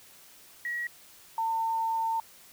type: tone pair in turn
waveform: sine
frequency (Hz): 1912 / 902.3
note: A#6 / A5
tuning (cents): +43 / +43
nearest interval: octave + minor second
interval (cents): 1300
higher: first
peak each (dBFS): -30 / -26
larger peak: second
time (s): 0.65-0.87 / 1.38-2.2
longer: second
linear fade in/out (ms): 2
effects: white hiss -54 dBFS RMS until 2.52 s